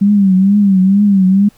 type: tone with vibrato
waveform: sine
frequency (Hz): 196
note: G3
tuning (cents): 0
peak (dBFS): -6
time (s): 0.01-1.49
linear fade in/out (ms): 10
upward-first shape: triangle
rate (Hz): 2.2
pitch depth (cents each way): 110
effects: pink hiss -50 dBFS RMS until 1.57 s